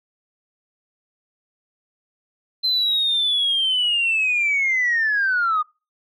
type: linear sweep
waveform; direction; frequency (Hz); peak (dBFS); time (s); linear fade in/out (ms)
sine; down; 4104 to 1208; -16; 2.63-5.63; 20
effects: noise-tail reverb RT60 0.3 s tail -26 dB re dry + tanh soft clip ceiling -13 dBFS